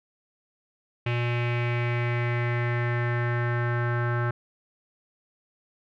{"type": "tone with low-pass filter sweep", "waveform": "square", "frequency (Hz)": 120, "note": "B2", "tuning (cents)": -49, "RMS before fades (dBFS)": -26, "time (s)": [1.06, 4.31], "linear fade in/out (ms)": 5, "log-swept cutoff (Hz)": [2600, 1500], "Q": 4.2, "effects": []}